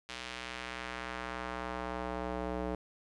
square tone with band-pass filter sweep, 61.74 Hz, B1, in tune, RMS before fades -39 dBFS, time 0.09-2.75 s, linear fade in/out 0 ms, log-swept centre 3300 to 510 Hz, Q 0.98, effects resampled to 24000 Hz + 11-bit

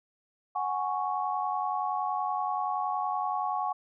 sine chord, F# suspended second, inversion none, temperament equal, 740 / 830.6 / 1108.7 Hz, F#5 / G#5 / C#6, 0 / 0 / 0 cents, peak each -32 dBFS, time 0.55-3.73 s, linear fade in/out 10 ms, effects none

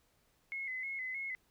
sine tone with vibrato, 2100 Hz, C7, 6 cents sharp, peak -37 dBFS, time 0.52-1.35 s, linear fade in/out 0 ms, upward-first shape square, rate 3.2 Hz, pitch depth 58 cents each way, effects pink hiss -73 dBFS RMS until 1.5 s

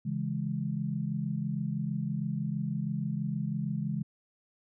sine chord, C# minor, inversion none, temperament equal, 138.59 / 164.81 / 207.7 Hz, C#3 / E3 / G#3, 0 / 0 / 0 cents, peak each -34 dBFS, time 0.05-4.03 s, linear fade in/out 10 ms, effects none

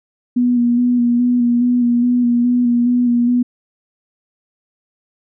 sine tone with vibrato, 242.4 Hz, B3, 32 cents flat, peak -11 dBFS, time 0.36-3.43 s, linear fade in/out 10 ms, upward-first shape square, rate 2.4 Hz, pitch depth 21 cents each way, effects none

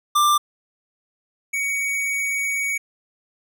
square tone pair in turn, 1185 / 2246 Hz, D6 / C#7, +15 / +22 cents, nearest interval major seventh, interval 1107 cents, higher second, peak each -15 / -22 dBFS, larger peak first, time 0.15-0.38 / 1.53-2.78 s, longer second, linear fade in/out 10 ms, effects none

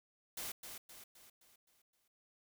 white noise with echo, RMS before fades -43 dBFS, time 0.37-0.52 s, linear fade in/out 5 ms, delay 260 ms, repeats 6, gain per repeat -6 dB, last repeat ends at 2.08 s, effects none

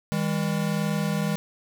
square tone pair together, 160 / 201.6 Hz, D#3 / G3, +49 / +49 cents, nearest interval major third, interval 400 cents, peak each -27 dBFS, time 0.12-1.36 s, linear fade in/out 0 ms, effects none

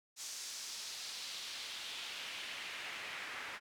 pink noise with band-pass filter sweep, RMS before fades -45 dBFS, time 0.16-3.6 s, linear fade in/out 50 ms, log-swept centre 6400 to 1800 Hz, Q 1.6, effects none

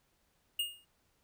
square tone with exponential decay, 2843 Hz, F7, 30 cents sharp, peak -29 dBFS, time 0.59-0.85 s, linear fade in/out 5 ms, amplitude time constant 56 ms, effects pink hiss -74 dBFS RMS until 1.23 s

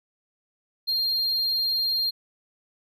triangle tone, 4205 Hz, C8, 8 cents sharp, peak -21 dBFS, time 0.87-2.11 s, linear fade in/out 20 ms, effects none

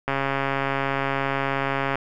click train, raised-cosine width 0.5 ms, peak -9 dBFS, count 258, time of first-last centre 0.08-1.956 s, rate 137 Hz, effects none

